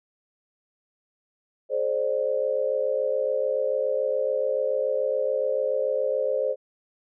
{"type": "tone cluster", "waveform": "sine", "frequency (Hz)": [425.2, 529, 596], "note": ["G#4", "C5", "D5"], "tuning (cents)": [41, 19, 25], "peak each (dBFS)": [-30, -24, -28], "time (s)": [1.69, 6.56], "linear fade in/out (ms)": 50, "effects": []}